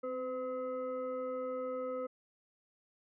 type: tone with frequency modulation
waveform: sine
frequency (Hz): 509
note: C5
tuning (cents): -48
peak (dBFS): -35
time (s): 0.03-2.07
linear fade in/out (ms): 10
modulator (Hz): 769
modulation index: 0.69
effects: none